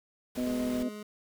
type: noise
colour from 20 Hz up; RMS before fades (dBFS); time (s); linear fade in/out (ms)
pink; -44; 0.35-0.83; 5
type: harmonic tone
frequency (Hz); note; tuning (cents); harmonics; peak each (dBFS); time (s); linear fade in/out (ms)
124.6; B2; +16; 2 / 3 / 4 / 5; -29 / -43 / -42 / -37; 0.37-0.89; 10
type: tone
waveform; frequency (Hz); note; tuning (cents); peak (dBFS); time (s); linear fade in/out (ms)
25% pulse; 210; G#3; +19; -36; 0.46-1.03; 5
effects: none